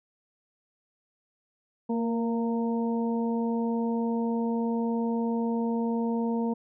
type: harmonic tone with a mistuned harmonic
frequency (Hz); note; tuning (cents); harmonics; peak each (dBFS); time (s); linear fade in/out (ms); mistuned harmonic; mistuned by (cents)
230.2; A#3; -22; 1 / 2 / 3 / 4; -26 / -32 / -40 / -37; 1.89-6.54; 10; 2; +23
effects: none